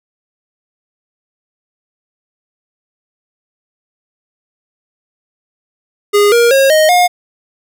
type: tone with pitch steps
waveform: square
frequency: 410.6 / 471.7 / 541.8 / 622.4 / 714.9 Hz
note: G#4 / A#4 / C#5 / D#5 / F5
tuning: -20 / +20 / -40 / 0 / +40 cents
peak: -7 dBFS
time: 6.13-7.08 s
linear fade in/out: 20 ms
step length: 190 ms
effects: none